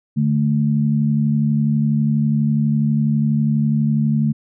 sine tone pair together, 146.83 / 219 Hz, D3 / A3, 0 / -8 cents, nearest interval perfect fifth, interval 692 cents, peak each -17 dBFS, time 0.16-4.33 s, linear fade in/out 20 ms, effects none

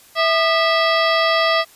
harmonic tone with a mistuned harmonic, 656 Hz, E5, 9 cents flat, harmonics 1 / 2 / 3 / 4 / 5 / 6 / 7 / 8, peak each -18 / -19 / -21 / -27 / -25 / -30 / -27 / -29 dBFS, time 0.15-1.65 s, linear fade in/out 50 ms, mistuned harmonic 2, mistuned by -130 cents, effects white hiss -48 dBFS RMS until 1.75 s + resampled to 32000 Hz

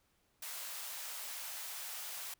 white high-pass noise, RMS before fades -44 dBFS, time 0.42-2.34 s, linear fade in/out 5 ms, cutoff 600 Hz, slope 24 dB/octave, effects pink hiss -75 dBFS RMS until 2.39 s

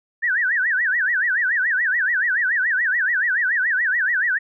sine tone with vibrato, 1700 Hz, G#6, 40 cents sharp, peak -17 dBFS, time 0.22-4.39 s, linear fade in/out 20 ms, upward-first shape sine, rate 7 Hz, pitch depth 240 cents each way, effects none

